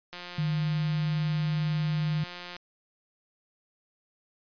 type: click train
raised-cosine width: 0.2 ms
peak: -23 dBFS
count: 432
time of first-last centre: 0.13-2.565 s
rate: 177 Hz
type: tone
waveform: sine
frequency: 154.9 Hz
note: D#3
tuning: 7 cents flat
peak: -25 dBFS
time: 0.38-2.24 s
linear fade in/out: 5 ms
effects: resampled to 11025 Hz